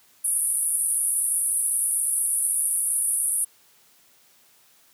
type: band-pass noise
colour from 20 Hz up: white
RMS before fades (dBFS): -24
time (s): 0.24-3.45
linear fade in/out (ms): 10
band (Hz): 9300 to 11000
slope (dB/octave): 96
effects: white hiss -58 dBFS RMS until 4.93 s + high-pass 100 Hz 12 dB/octave